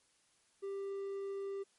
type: tone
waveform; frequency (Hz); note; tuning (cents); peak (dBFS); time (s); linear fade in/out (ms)
triangle; 394.3; G4; +10; -36; 0.62-1.64; 20
effects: white hiss -72 dBFS RMS until 1.78 s + MP3 48 kbps